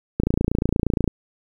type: click train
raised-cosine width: 3 ms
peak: -6 dBFS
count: 26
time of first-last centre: 0.2-1.077 s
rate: 28.5 Hz
effects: 8-bit